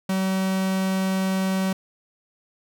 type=tone; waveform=45% pulse; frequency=190 Hz; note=F#3; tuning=46 cents sharp; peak=-21 dBFS; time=0.09-1.73 s; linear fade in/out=5 ms; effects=none